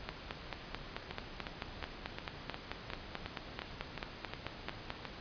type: two click trains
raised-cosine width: 0.3 ms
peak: -21 / -23 dBFS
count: 23 / 12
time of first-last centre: 0.09-4.904 / 1.11-5.053 s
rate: 4.57 / 2.79 Hz
effects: pink hiss -48 dBFS RMS until 5.2 s + resampled to 11025 Hz